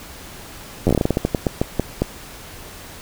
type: slowing click train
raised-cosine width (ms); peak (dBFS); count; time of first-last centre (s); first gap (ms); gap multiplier
2; -3; 17; 0.87-2.02; 10; 1.23
effects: pink hiss -38 dBFS RMS until 3.01 s